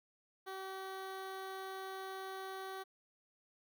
15% pulse tone with notch filter, 382.2 Hz, G4, 44 cents flat, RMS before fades -45 dBFS, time 0.46-2.84 s, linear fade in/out 20 ms, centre 7300 Hz, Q 1.2, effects none

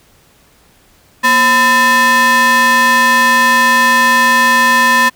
square ring-modulated tone, 387.3 Hz, G4, 21 cents flat, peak -5 dBFS, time 1.23-5.1 s, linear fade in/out 20 ms, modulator 1400 Hz, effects pink hiss -49 dBFS RMS until 5.15 s

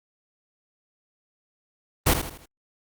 pink noise with echo, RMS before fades -18 dBFS, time 2.06-2.14 s, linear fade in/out 10 ms, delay 80 ms, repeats 4, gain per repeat -8 dB, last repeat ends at 2.46 s, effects Opus 32 kbps

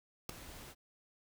pink noise with ADSR envelope, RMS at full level -35 dBFS, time 0.29-0.75 s, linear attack 4 ms, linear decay 5 ms, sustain -16 dB, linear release 44 ms, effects none

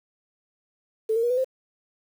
sine tone with pitch steps, 440 / 459.2 / 479.3 / 500.2 / 522 Hz, A4 / A#4 / A#4 / B4 / C5, 0 / -26 / +48 / +22 / -4 cents, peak -20 dBFS, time 1.09-1.445 s, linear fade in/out 10 ms, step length 71 ms, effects 8-bit

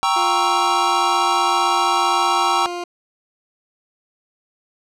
square chord, G diminished seventh, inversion none, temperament equal, 784 / 932.3 / 1108.7 / 1318.5 Hz, G5 / Bb5 / Db6 / Fb6, 0 / 0 / 0 / 0 cents, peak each -22 dBFS, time 0.03-2.66 s, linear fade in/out 0 ms
20% pulse tone, 351.1 Hz, F4, 9 cents sharp, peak -20 dBFS, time 0.16-2.84 s, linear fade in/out 5 ms
effects low-pass 7000 Hz 12 dB/octave

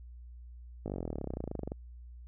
slowing click train, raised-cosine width 2 ms, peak -23 dBFS, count 30, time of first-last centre 0.86-1.719 s, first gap 19 ms, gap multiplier 1.03, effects added 60 Hz sine -46 dBFS peak until 2.27 s

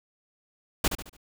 pink noise with echo, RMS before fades -22 dBFS, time 0.84-0.88 s, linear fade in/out 5 ms, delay 72 ms, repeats 4, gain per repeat -8 dB, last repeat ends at 1.168 s, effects none

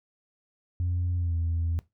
sine tone with pitch glide, 88.3 to 83.39 Hz, F2 to E2, +20 to +21 cents, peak -23 dBFS, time 0.8-1.79 s, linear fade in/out 0 ms, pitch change -99 cents, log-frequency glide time 1.17-1.35 s, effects noise-tail reverb RT60 0.2 s tail -21 dB re dry + tanh soft clip ceiling -22 dBFS

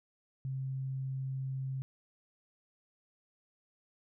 sine tone, 133 Hz, C3, 29 cents sharp, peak -34 dBFS, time 0.45-1.82 s, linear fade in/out 0 ms, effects none

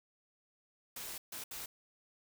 white noise bursts at uneven times, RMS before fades -44 dBFS, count 3, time 0.96-1.18 / 1.32-1.44 / 1.51-1.66 s, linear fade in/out 5 ms, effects none

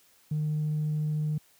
triangle tone with tanh clipping, 152.3 Hz, D#3, 37 cents flat, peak -26 dBFS, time 0.31-1.38 s, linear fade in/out 5 ms, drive 5 dB, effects white hiss -62 dBFS RMS until 1.59 s + high-pass 60 Hz 12 dB/octave

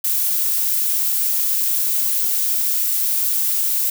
violet noise with high-pass filter sweep, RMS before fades -19 dBFS, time 0.04-3.9 s, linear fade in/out 5 ms, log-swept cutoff 420 to 220 Hz, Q 1.6, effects none

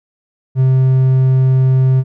triangle tone, 130.81 Hz, C3, in tune, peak -6 dBFS, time 0.55-2.04 s, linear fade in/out 50 ms, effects none

